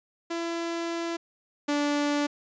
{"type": "tone pair in turn", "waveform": "sawtooth", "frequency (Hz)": [336.3, 291], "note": ["E4", "D4"], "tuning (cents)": [35, -16], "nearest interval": "minor third", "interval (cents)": 251, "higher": "first", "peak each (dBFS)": [-25, -20], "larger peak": "second", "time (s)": [[0.3, 1.17], [1.68, 2.27]], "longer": "first", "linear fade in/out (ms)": 10, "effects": ["resampled to 16000 Hz"]}